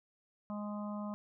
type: harmonic tone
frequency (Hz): 207.7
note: G#3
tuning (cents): 0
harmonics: 1 / 3 / 4 / 5 / 6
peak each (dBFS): -38 / -46 / -52 / -48 / -52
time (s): 0.5-1.14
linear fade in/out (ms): 0
effects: none